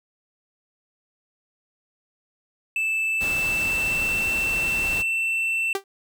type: tone with pitch glide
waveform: triangle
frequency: 2637 to 2680 Hz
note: E7 to E7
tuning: 0 to +28 cents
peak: -20 dBFS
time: 2.76-5.73 s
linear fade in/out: 2 ms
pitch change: +28 cents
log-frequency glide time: 3.07-4.23 s
type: noise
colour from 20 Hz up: pink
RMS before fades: -33 dBFS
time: 3.2-5.03 s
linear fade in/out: 20 ms
type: tone with exponential decay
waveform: sawtooth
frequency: 392 Hz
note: G4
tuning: in tune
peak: -16 dBFS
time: 5.75-5.84 s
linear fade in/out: 2 ms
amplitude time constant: 18 ms
effects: none